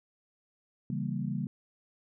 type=chord; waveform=sine; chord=C# diminished seventh; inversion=none; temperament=equal; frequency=138.59 / 164.81 / 196 / 233.1 Hz; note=C#3 / E3 / G3 / Bb3; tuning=0 / 0 / 0 / 0 cents; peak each=-35 / -37 / -35 / -37 dBFS; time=0.9-1.47 s; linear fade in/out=2 ms; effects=none